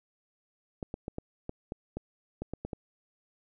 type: clicks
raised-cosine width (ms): 2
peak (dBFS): -22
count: 11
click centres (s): 0.828 / 0.941 / 1.081 / 1.184 / 1.494 / 1.721 / 1.97 / 2.42 / 2.536 / 2.65 / 2.732
effects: none